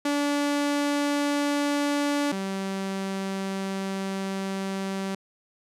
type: tone pair in turn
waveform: sawtooth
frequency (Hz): 288.5 / 193.44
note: D4 / G3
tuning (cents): -31 / -23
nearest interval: perfect fifth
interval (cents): 692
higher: first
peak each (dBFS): -19 / -24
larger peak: first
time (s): 0.05-2.32 / 2.32-5.15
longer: second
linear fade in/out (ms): 5
effects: low-pass 10000 Hz 12 dB/octave